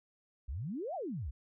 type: exponential two-way sweep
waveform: sine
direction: up then down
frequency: 55 to 795 to 55 Hz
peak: -36 dBFS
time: 0.48-1.31 s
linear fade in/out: 10 ms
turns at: 0.95 s
effects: none